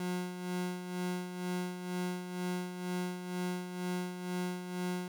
30% pulse tone with tremolo, 180 Hz, F#3, 47 cents flat, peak -30 dBFS, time 0-5.08 s, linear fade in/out 2 ms, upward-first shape sine, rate 2.1 Hz, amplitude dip 60%, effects none

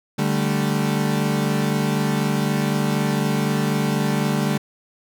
35% pulse chord, D suspended fourth, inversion none, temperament equal, 146.83 / 196 / 220 Hz, D3 / G3 / A3, 0 / 0 / 0 cents, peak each -21 / -22 / -22 dBFS, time 0.18-4.58 s, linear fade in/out 10 ms, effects none

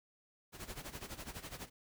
pink noise with tremolo, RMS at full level -44 dBFS, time 0.52-1.7 s, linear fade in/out 50 ms, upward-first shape sine, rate 12 Hz, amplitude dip 80%, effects none

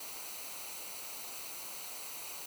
white noise with comb filter, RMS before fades -44 dBFS, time 0-2.46 s, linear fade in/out 5 ms, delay 0.58 ms, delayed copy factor -0.6, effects none

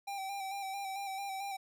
square tone with vibrato, 784 Hz, G5, in tune, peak -38 dBFS, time 0.07-1.57 s, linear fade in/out 10 ms, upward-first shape square, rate 4.5 Hz, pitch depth 31 cents each way, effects none

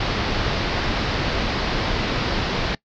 pink low-pass noise, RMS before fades -23 dBFS, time 0-2.75 s, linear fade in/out 5 ms, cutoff 5100 Hz, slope 48 dB/octave, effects noise-tail reverb RT60 0.1 s tail -22 dB re dry

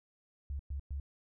sine tone bursts, 69.9 Hz, C#2, 15 cents sharp, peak -35 dBFS, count 3, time 0.5-0.999 s, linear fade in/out 0 ms, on 93 ms, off 110 ms, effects none

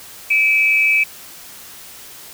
sine tone pair together, 2326 / 2564 Hz, D7 / E7, -17 / -49 cents, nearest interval major second, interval 168 cents, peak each -14 / -15 dBFS, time 0.3-1.04 s, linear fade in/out 10 ms, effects white hiss -38 dBFS RMS until 2.33 s

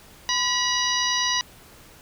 harmonic tone with a mistuned harmonic, 969 Hz, B5, 33 cents flat, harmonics 1 / 2 / 3 / 4 / 5 / 6, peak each -28 / -28 / -28 / -28 / -28 / -28 dBFS, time 0.29-1.41 s, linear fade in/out 0 ms, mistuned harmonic 1, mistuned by +70 cents, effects pink hiss -49 dBFS RMS until 2.01 s

